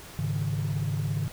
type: chord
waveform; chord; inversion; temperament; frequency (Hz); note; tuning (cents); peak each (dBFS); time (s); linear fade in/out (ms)
sine; Ab suspended fourth; none; just; 103.83 / 138.43 / 155.74; Ab2 / Db3 / Eb3; 0 / -2 / +2; -29; 0.19-1.28; 0
effects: tanh soft clip ceiling -21 dBFS + pink hiss -45 dBFS RMS until 1.32 s